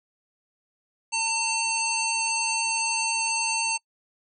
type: harmonic tone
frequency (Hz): 901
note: A5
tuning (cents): +41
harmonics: 1 / 3 / 5 / 7 / 9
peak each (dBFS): -29 / -28 / -31 / -31 / -31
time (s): 1.12-3.78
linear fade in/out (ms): 20
effects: noise-tail reverb RT60 0.1 s tail -26 dB re dry